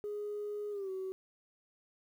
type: tone with pitch glide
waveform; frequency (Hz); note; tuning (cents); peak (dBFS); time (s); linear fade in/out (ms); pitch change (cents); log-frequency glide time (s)
sine; 415.3 to 378.6; G#4 to F#4; 0 to +40; -35; 0.04-1.12; 0; -160; 0.71-0.9
effects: tanh soft clip ceiling -33 dBFS + 11-bit